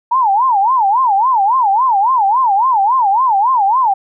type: tone with vibrato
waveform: sine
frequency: 907 Hz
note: A#5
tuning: 48 cents flat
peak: -9 dBFS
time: 0.11-3.94 s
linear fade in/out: 10 ms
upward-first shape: sine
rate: 3.6 Hz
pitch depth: 270 cents each way
effects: none

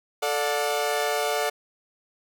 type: chord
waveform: sawtooth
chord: D major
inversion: second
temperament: equal with one note detuned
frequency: 440 / 587.3 / 723.1 Hz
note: A4 / D5 / F#5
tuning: 0 / 0 / -40 cents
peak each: -24 dBFS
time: 0.22-1.5 s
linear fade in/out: 10 ms
effects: none

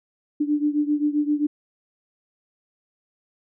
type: beating tone pair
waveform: sine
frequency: 293.7 / 301.3 Hz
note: D4 / D4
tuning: 0 / +44 cents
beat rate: 7.6 Hz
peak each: -21 / -24 dBFS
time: 0.4-1.47 s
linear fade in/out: 10 ms
effects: none

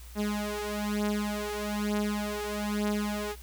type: beating tone pair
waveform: sawtooth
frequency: 207.7 / 208.8 Hz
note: G#3 / G#3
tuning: 0 / +10 cents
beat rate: 1.1 Hz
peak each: -28 dBFS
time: 0.15-3.36 s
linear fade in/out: 50 ms
effects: added 60 Hz sine -44 dBFS peak until 3.42 s + white hiss -53 dBFS RMS until 3.42 s

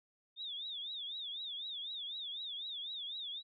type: tone with vibrato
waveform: sine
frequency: 3567 Hz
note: A7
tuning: 23 cents sharp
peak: -40 dBFS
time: 0.36-3.43 s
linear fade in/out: 50 ms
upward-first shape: triangle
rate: 4 Hz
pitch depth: 170 cents each way
effects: none

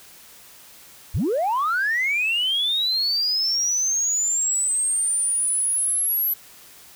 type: linear sweep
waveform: sine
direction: up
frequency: 52.8 to 11840 Hz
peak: -18 dBFS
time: 1.14-6.34 s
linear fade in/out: 10 ms
effects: tanh soft clip ceiling -16 dBFS + white hiss -47 dBFS RMS until 6.95 s

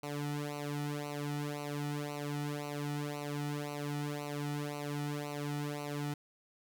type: tone with flanger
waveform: sawtooth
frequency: 146 Hz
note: D3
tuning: 10 cents flat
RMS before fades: -38 dBFS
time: 0.03-6.14 s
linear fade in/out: 5 ms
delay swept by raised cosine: 0.58 to 1.88 ms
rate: 1.9 Hz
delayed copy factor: -1
effects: none

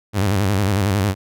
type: tone with vibrato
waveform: sawtooth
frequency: 99.3 Hz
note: G2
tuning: 23 cents sharp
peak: -12 dBFS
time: 0.13-1.15 s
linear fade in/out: 50 ms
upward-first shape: square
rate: 11 Hz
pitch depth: 93 cents each way
effects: none

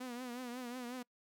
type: tone with vibrato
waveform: sawtooth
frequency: 247 Hz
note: B3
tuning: in tune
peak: -38 dBFS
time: 0-1.03 s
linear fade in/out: 10 ms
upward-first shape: triangle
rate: 5.5 Hz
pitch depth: 87 cents each way
effects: noise-tail reverb RT60 0.1 s tail -25 dB re dry

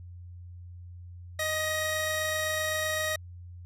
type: tone pair together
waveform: sawtooth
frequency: 622.3 / 1894.7 Hz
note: D#5 / A#6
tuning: 0 / +28 cents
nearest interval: octave + perfect fifth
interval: 1928 cents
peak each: -27 / -27 dBFS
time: 1.39-3.16 s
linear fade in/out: 5 ms
effects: added 88 Hz sine -42 dBFS peak until 3.65 s + resampled to 32000 Hz

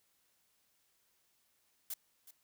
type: noise with echo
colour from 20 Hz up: blue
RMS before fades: -40 dBFS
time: 1.9-1.94 s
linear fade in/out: 5 ms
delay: 370 ms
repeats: 1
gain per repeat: -15 dB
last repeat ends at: 2.31 s
effects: white hiss -75 dBFS RMS until 2.43 s

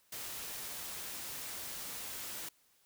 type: noise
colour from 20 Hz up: white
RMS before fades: -43 dBFS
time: 0.12-2.49 s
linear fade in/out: 5 ms
effects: white hiss -70 dBFS RMS until 2.85 s

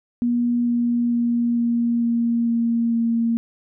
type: tone with pitch steps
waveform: sine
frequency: 240 / 238.5 / 237 / 235.5 / 234 / 232.5 / 231 Hz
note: B3 / A#3 / A#3 / A#3 / A#3 / A#3 / A#3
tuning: -49 / +40 / +29 / +18 / +7 / -4 / -16 cents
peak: -17 dBFS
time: 0.22-3.37 s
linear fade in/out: 0 ms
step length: 450 ms
effects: none

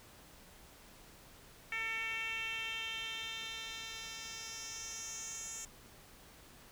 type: tone with band-pass filter sweep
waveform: 10% pulse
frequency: 449 Hz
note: A4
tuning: 35 cents sharp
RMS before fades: -42 dBFS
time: 1.72-5.65 s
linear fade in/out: 2 ms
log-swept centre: 2200 to 7300 Hz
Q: 3.6
effects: pink hiss -58 dBFS RMS until 6.71 s

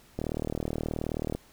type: click train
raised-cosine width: 2 ms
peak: -17 dBFS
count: 46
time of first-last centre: 0.19-1.35 s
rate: 38.8 Hz
effects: pink hiss -58 dBFS RMS until 1.52 s

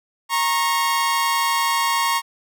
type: tone pair together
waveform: sawtooth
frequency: 932.3 / 1092.9 Hz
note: A#5 / C#6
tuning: 0 / -25 cents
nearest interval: minor third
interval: 275 cents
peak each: -17 dBFS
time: 0.29-2.22 s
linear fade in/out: 50 ms
effects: none

